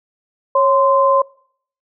sine tone pair together, 549.3 / 1037 Hz, C#5 / C6, -16 / -16 cents, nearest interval major seventh, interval 1100 cents, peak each -13 dBFS, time 0.55-1.22 s, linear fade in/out 5 ms, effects noise-tail reverb RT60 0.6 s tail -24 dB re dry

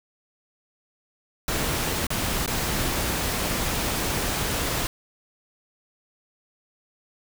pink noise with dropouts, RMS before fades -26 dBFS, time 1.48-4.87 s, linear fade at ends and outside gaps 1 ms, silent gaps 2.068-2.104 / 2.461-2.477 s, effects none

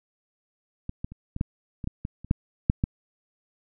clicks, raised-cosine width 5 ms, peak -19 / -18 / -28 / -20 / -12 / -21 / -16 / -18 / -28 / -8 / -6 / -10 dBFS, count 12, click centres 0.894 / 1.045 / 1.12 / 1.364 / 1.411 / 1.842 / 1.874 / 2.051 / 2.246 / 2.311 / 2.699 / 2.839 s, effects none

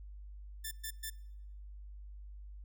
5% pulse tone bursts, 1769 Hz, A6, 9 cents sharp, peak -28 dBFS, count 3, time 0.64-1.102 s, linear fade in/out 10 ms, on 74 ms, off 120 ms, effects noise-tail reverb RT60 1.0 s tail -25 dB re dry + added 50 Hz sine -46 dBFS peak until 2.64 s

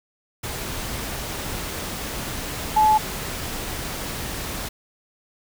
sine tone in noise, 861 Hz, A5, 38 cents flat, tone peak -13 dBFS, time 2.76-2.98 s, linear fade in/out 10 ms, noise pink, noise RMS -30 dBFS, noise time 0.43-4.69 s, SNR +14 dB, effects none

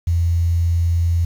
sine tone with quantisation, 84.9 Hz, F2, 48 cents flat, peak -14 dBFS, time 0.07-1.25 s, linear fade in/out 5 ms, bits 7, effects none

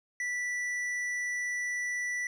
sine tone with hard clipping, 1966 Hz, B6, 8 cents flat, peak -32 dBFS, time 0.2-2.27 s, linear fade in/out 2 ms, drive 7 dB, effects none

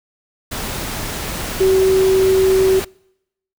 sine tone in noise, 380 Hz, F#4, 46 cents sharp, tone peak -10 dBFS, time 1.6-2.8 s, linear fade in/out 10 ms, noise pink, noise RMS -25 dBFS, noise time 0.51-2.85 s, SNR +12 dB, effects noise-tail reverb RT60 0.8 s tail -26 dB re dry

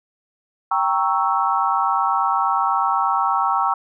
sine chord, G diminished seventh, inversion none, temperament equal, 784 / 932.3 / 1108.7 / 1318.5 Hz, G5 / Bb5 / Db6 / Fb6, 0 / 0 / 0 / 0 cents, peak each -22 dBFS, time 0.71-3.74 s, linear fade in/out 5 ms, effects none

